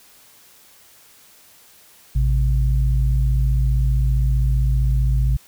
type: tone pair together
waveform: sine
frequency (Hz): 55.48 / 130.81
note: A1 / C3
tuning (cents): +15 / 0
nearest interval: octave + minor third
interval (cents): 1485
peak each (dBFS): -15 / -20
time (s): 2.15-5.37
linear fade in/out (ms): 10
effects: tanh soft clip ceiling -7 dBFS + white hiss -50 dBFS RMS until 5.47 s